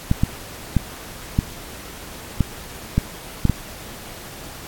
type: clicks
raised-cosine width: 5 ms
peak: -3 dBFS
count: 8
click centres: 0.114 / 0.235 / 0.767 / 1.389 / 2.407 / 2.98 / 3.453 / 3.497 s
effects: pink hiss -37 dBFS RMS until 4.67 s + AAC 64 kbps